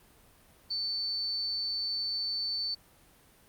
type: tone with amplitude modulation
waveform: sine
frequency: 4500 Hz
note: C#8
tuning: 25 cents sharp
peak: -27 dBFS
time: 0.7-2.75 s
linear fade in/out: 10 ms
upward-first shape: sine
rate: 210 Hz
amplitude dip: 65%
effects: pink hiss -60 dBFS RMS until 3.48 s + Opus 32 kbps